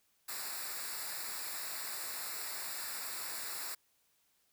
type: noise with comb filter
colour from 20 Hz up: white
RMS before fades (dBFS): -41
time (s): 0.28-3.75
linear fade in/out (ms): 10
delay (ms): 0.32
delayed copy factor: -0.8
effects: white hiss -74 dBFS RMS until 4.52 s